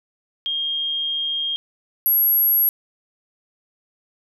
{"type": "tone pair in turn", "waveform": "sine", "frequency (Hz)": [3227, 11532], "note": ["G7", "F#9"], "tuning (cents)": [50, -46], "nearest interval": "octave + minor seventh", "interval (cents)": 2204, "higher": "second", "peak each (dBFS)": [-21, -14], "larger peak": "second", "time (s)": [[0.46, 1.56], [2.06, 2.69]], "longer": "first", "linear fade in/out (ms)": 0, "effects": []}